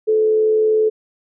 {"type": "tone with frequency modulation", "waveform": "sine", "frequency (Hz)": 433.8, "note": "A4", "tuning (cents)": -25, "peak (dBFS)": -12, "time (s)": [0.07, 0.9], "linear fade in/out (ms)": 20, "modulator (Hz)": 81.3, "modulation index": 0.22, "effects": []}